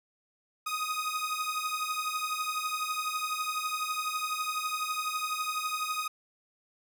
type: beating tone pair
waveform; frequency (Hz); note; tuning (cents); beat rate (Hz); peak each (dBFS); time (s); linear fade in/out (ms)
sawtooth; 1244 / 1256; D#6 / D#6; -1 / +16; 12; -30; 0.66-6.08; 10
effects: none